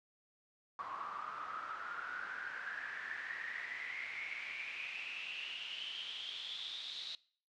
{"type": "noise with band-pass filter sweep", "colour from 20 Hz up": "pink", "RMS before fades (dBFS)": -44, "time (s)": [0.79, 7.15], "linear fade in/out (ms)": 0, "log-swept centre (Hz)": [1100, 3900], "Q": 9.8, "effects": ["noise-tail reverb RT60 0.5 s tail -22 dB re dry", "low-pass 6000 Hz 12 dB/octave"]}